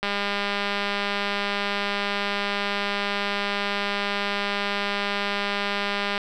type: click train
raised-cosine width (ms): 0.3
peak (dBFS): -10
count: 1243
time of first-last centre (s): 0.03-6.179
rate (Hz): 202
effects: none